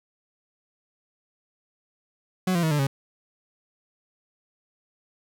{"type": "tone with pitch steps", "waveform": "40% pulse", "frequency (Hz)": [185, 171.62, 159.2, 147.69, 137], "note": ["F#3", "F3", "D#3", "D3", "C#3"], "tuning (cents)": [0, -30, 40, 10, -20], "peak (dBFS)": -20, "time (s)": [2.47, 2.87], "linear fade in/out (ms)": 5, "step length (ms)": 80, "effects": []}